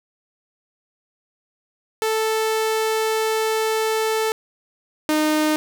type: tone pair in turn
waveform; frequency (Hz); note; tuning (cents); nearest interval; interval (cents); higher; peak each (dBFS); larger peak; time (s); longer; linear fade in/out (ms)
sawtooth; 440 / 307; A4 / D#4; 0 / -23; tritone; 623; first; -15 / -13; second; 2.02-4.32 / 5.09-5.56; first; 0
effects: none